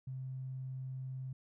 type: tone with tanh clipping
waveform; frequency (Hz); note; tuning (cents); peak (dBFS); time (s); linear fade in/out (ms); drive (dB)
triangle; 130.81; C3; 0; -39; 0.07-1.33; 5; 3
effects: none